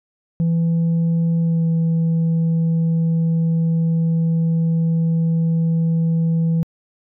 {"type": "tone with pitch glide", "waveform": "sine", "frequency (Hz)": [166.5, 164.49], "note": ["E3", "E3"], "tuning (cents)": [18, -3], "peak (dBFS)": -12, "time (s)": [0.4, 6.63], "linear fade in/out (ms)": 0, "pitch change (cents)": -21, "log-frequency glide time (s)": [1.4, 1.66], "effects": ["tanh soft clip ceiling -14 dBFS"]}